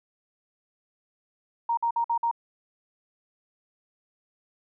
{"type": "tone bursts", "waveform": "sine", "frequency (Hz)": 933, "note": "A#5", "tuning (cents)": 1, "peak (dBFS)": -22, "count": 5, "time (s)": [1.69, 2.313], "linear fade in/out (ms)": 5, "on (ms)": 83, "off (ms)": 52, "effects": []}